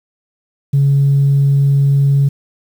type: tone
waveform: sine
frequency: 139.6 Hz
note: C#3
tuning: 13 cents sharp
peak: -7 dBFS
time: 0.73-2.29 s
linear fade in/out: 10 ms
effects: tanh soft clip ceiling -5 dBFS + 7-bit